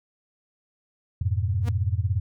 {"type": "chord", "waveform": "sine", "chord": "F diminished", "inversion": "none", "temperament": "equal with one note detuned", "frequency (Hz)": [87.31, 103.83, 121.63], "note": ["F2", "Ab2", "Cb3"], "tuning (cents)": [0, 0, -26], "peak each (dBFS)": [-25, -25, -31], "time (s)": [1.21, 2.2], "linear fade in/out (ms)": 5}
{"type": "tone with exponential growth", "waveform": "sawtooth", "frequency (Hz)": 237.6, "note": "A#3", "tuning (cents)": 33, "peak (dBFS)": -25, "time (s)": [1.61, 1.69], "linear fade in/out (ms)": 5, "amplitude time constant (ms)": 16}
{"effects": []}